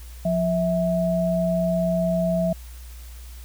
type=tone pair together; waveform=sine; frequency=175.91 / 652 Hz; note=F3 / E5; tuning=+13 / -19 cents; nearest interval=octave + major seventh; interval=2268 cents; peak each=-22 dBFS; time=0.25-2.53 s; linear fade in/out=5 ms; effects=added 60 Hz sine -37 dBFS peak until 3.44 s + white hiss -49 dBFS RMS until 3.44 s